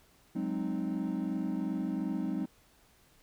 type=chord; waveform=triangle; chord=Ab dominant seventh; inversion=third; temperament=equal with one note detuned; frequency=185 / 207.7 / 261.6 / 309 Hz; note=Gb3 / Ab3 / C4 / Eb4; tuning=0 / 0 / 0 / -12 cents; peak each=-34 dBFS; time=0.35-2.46 s; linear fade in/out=10 ms; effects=tanh soft clip ceiling -22 dBFS + pink hiss -64 dBFS RMS until 3.22 s